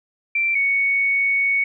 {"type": "tone pair in turn", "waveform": "sine", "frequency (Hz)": [2349, 2224], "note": ["D7", "C#7"], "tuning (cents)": [0, 5], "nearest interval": "minor second", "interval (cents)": 95, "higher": "first", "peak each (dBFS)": [-17, -16], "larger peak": "second", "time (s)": [[0.35, 0.55], [0.55, 1.64]], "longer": "second", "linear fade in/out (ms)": 5, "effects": []}